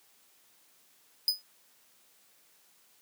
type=tone with exponential decay; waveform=45% pulse; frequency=4998 Hz; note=D#8; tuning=7 cents sharp; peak=-19 dBFS; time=1.28-1.42 s; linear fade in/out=1 ms; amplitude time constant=29 ms; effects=white hiss -64 dBFS RMS until 3.01 s + high-pass 150 Hz 12 dB/octave